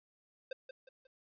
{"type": "tone with echo", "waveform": "square", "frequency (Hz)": 523.3, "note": "C5", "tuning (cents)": 0, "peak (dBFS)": -38, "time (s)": [0.51, 0.53], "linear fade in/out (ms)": 5, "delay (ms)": 180, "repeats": 3, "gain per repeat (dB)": -8, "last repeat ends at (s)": 1.07, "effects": ["resampled to 11025 Hz", "13-bit"]}